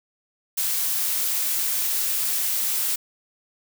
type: noise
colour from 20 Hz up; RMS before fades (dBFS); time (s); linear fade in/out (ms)
blue; -24; 0.57-2.96; 10
effects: none